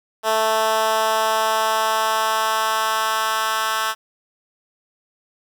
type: tone with high-pass filter sweep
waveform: 10% pulse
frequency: 220 Hz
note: A3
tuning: in tune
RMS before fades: -20 dBFS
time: 0.23-3.95 s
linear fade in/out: 50 ms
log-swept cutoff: 610 to 1300 Hz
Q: 1.4
effects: 8-bit